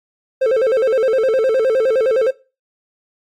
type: tone with vibrato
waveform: triangle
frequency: 482.5 Hz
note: B4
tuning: 40 cents flat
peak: -10 dBFS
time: 0.41-2.31 s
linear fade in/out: 10 ms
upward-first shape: square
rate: 9.7 Hz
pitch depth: 150 cents each way
effects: noise-tail reverb RT60 0.3 s tail -19 dB re dry + AAC 48 kbps